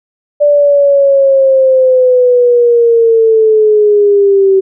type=linear sweep; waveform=sine; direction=down; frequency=587.3 to 381.9 Hz; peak=-4 dBFS; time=0.4-4.61 s; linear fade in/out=20 ms; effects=none